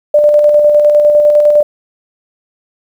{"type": "tone with tremolo", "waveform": "sine", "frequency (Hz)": 593, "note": "D5", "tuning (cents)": 17, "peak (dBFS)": -3, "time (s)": [0.14, 1.63], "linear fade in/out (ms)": 5, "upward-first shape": "square", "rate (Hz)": 9.9, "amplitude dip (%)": 30, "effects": ["7-bit"]}